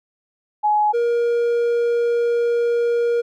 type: tone pair in turn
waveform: sine / triangle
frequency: 842 / 472.6 Hz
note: G#5 / A#4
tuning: +24 / +24 cents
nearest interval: minor seventh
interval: 1000 cents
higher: first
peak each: -14 dBFS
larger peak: neither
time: 0.63-0.93 / 0.93-3.22 s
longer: second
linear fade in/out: 20 ms
effects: none